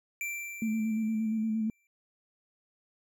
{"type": "tone with exponential decay", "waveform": "square", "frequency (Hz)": 2349, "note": "D7", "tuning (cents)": 0, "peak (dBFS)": -32, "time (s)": [0.21, 1.87], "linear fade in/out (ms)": 1, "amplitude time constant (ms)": 360}
{"type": "tone with vibrato", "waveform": "sine", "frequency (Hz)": 220, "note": "A3", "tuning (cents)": 0, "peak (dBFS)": -27, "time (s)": [0.62, 1.7], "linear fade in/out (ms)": 2, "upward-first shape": "square", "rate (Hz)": 8.6, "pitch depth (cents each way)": 26}
{"effects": []}